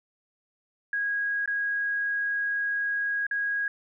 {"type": "tone with dropouts", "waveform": "sine", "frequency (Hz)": 1646, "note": "G#6", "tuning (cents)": -16, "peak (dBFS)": -25, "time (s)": [0.93, 3.68], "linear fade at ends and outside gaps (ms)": 2, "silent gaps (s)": [[1.459, 1.476], [3.267, 3.311]], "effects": []}